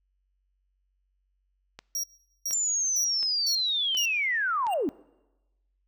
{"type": "click train", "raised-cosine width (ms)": 0.2, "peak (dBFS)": -24, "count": 5, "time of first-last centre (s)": [1.79, 4.668], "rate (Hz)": 1.39}
{"type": "tone bursts", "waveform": "45% pulse", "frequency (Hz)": 5660, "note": "F8", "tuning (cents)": 22, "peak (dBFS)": -28, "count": 5, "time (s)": [1.95, 4.055], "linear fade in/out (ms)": 2, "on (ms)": 85, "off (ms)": 420}
{"type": "linear sweep", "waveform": "sine", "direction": "down", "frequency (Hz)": [7290, 247.8], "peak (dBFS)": -24, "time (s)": [2.53, 4.89], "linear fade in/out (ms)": 0}
{"type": "tone with exponential growth", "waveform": "square", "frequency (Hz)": 2794, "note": "F7", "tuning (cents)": 0, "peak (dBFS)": -32, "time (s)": [4.66, 4.74], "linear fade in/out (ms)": 5, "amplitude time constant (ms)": 16}
{"effects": ["noise-tail reverb RT60 1.0 s tail -23 dB re dry", "added 47 Hz sine -70 dBFS peak until 5.87 s"]}